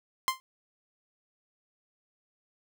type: tone with exponential decay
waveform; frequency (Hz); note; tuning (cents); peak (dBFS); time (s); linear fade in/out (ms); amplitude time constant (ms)
sawtooth; 1046.5; C6; 0; -17; 0.28-0.4; 0; 26
effects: none